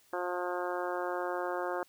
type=harmonic tone; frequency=178.4 Hz; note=F3; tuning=37 cents sharp; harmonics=2 / 3 / 4 / 5 / 6 / 7 / 8 / 9; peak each=-37 / -37 / -39 / -41 / -42 / -43 / -44 / -45 dBFS; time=0.13-1.83 s; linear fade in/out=2 ms; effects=white hiss -65 dBFS RMS until 1.88 s